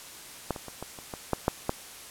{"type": "clicks", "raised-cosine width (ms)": 1, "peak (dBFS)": [-13, -23, -25, -21, -28, -21, -10, -8, -11], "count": 9, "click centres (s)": [0.507, 0.562, 0.683, 0.826, 0.988, 1.138, 1.333, 1.481, 1.694], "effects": ["white hiss -45 dBFS RMS until 2.1 s", "low-pass 12000 Hz 12 dB/octave"]}